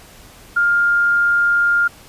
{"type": "tone", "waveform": "sine", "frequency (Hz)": 1406, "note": "F6", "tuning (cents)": 11, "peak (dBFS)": -12, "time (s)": [0.56, 1.88], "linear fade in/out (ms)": 10, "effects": ["pink hiss -43 dBFS RMS until 2.08 s", "resampled to 32000 Hz"]}